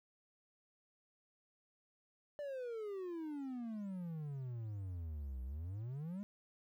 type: exponential two-way sweep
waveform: triangle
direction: down then up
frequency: 594 to 61.74 to 209.2 Hz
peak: -39 dBFS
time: 2.39-6.23 s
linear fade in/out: 0 ms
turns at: 5.43 s
effects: 13-bit